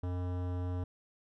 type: tone with hard clipping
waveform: sine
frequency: 89.8 Hz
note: F2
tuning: 49 cents sharp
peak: -35 dBFS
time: 0.03-0.84 s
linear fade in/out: 5 ms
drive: 18 dB
effects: none